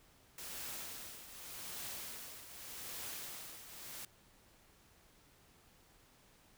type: noise with tremolo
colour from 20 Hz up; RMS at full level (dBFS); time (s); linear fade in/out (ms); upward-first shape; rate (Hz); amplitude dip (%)
white; -44; 0.38-4.05; 2; triangle; 0.84; 70
effects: pink hiss -66 dBFS RMS until 6.57 s